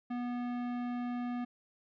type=tone with tanh clipping; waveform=sine; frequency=243.9 Hz; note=B3; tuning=21 cents flat; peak=-36 dBFS; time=0.1-1.45 s; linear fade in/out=10 ms; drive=17 dB; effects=none